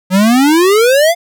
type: exponential sweep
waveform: square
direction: up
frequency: 180 to 708 Hz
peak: -7 dBFS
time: 0.1-1.15 s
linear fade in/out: 50 ms
effects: none